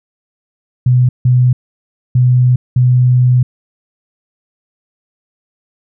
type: tone bursts at uneven times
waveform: sine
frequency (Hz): 125.3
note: B2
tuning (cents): +25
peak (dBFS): -6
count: 4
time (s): 0.86-1.09 / 1.25-1.53 / 2.15-2.56 / 2.76-3.43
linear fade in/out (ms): 5
effects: none